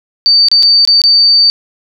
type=tone with dropouts; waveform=sine; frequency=4596 Hz; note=D8; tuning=38 cents flat; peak=-4 dBFS; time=0.26-1.5 s; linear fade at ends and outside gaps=0 ms; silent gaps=0.485-0.515 / 0.626-0.631 / 0.851-0.875 / 1.017-1.038 s; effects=none